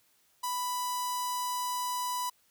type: tone with notch filter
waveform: sawtooth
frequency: 990 Hz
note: B5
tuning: 4 cents sharp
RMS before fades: -33 dBFS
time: 0.43-2.3 s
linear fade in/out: 10 ms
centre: 2200 Hz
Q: 0.69
effects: white hiss -68 dBFS RMS until 2.5 s